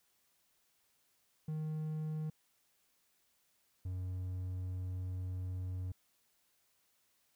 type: tone pair in turn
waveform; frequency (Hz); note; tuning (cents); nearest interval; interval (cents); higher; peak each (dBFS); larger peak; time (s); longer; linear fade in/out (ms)
triangle; 155.4 / 91.83; D#3 / F#2; -2 / -13; major sixth; 911; first; -34 / -35; first; 1.48-2.3 / 3.85-5.92; second; 5
effects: white hiss -75 dBFS RMS until 7.35 s